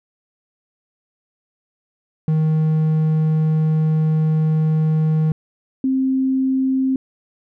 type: tone pair in turn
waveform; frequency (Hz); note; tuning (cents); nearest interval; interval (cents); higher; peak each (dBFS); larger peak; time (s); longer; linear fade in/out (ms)
triangle / sine; 156.8 / 263.7; D#3 / C4; +14 / +14; major sixth; 900; second; -12 / -15; first; 2.28-5.32 / 5.84-6.96; first; 2
effects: none